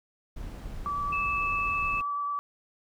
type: noise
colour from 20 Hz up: brown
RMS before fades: -39 dBFS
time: 0.36-2.02 s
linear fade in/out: 10 ms
type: tone with vibrato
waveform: sine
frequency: 1153 Hz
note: D6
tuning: 32 cents flat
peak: -28 dBFS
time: 0.86-2.39 s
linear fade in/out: 0 ms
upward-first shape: triangle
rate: 9.2 Hz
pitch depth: 12 cents each way
type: tone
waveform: sine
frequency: 2619 Hz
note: E7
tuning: 12 cents flat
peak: -29 dBFS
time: 1.12-2.01 s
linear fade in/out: 10 ms
effects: none